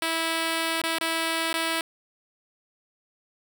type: tone with dropouts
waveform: 5% pulse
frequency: 327.2 Hz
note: E4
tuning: 13 cents flat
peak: -13 dBFS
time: 0.02-1.81 s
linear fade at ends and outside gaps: 2 ms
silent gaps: 0.817-0.837 / 0.985-1.01 / 1.53-1.54 s
effects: none